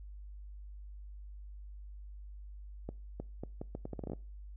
accelerating click train, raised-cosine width 2 ms, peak -26 dBFS, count 13, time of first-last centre 2.89-4.134 s, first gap 310 ms, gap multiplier 0.76, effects noise-tail reverb RT60 0.4 s tail -24 dB re dry + added 50 Hz sine -45 dBFS peak until 4.56 s

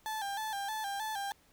35% pulse tone with vibrato, 833 Hz, G#5, 5 cents sharp, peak -33 dBFS, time 0.06-1.32 s, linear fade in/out 0 ms, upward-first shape square, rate 3.2 Hz, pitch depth 76 cents each way, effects pink hiss -66 dBFS RMS until 1.52 s

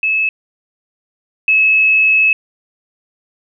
sine tone pair in turn, 2597 / 2587 Hz, E7 / E7, -26 / -33 cents, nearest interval unison, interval 7 cents, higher first, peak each -12 / -8 dBFS, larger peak second, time 0.03-0.29 / 1.48-2.33 s, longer second, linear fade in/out 2 ms, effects none

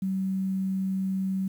sine tone with quantisation, 190.7 Hz, G3, 47 cents flat, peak -25 dBFS, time 0.02-1.48 s, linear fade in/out 5 ms, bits 9, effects none

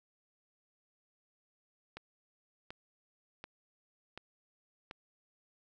click train, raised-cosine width 0.3 ms, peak -28 dBFS, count 5, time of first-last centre 1.97-4.911 s, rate 1.36 Hz, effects none

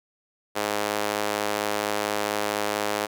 sawtooth tone with high-pass filter, 104.3 Hz, G#2, 8 cents sharp, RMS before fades -27 dBFS, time 0.55-3.07 s, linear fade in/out 20 ms, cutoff 500 Hz, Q 1, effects none

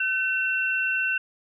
sine tone pair together, 1522 / 2712 Hz, F#6 / E7, +48 / +49 cents, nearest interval minor seventh, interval 1001 cents, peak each -25 dBFS, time 0-1.18 s, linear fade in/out 5 ms, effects none

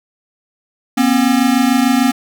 square tone pair together, 241.5 / 268.2 Hz, B3 / C4, -39 / +43 cents, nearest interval major second, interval 182 cents, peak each -14 dBFS, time 0.97-2.12 s, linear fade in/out 10 ms, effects none

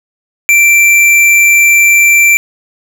sine tone with hard clipping, 2349 Hz, D7, in tune, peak -5 dBFS, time 0.49-2.37 s, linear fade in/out 0 ms, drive 13 dB, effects none

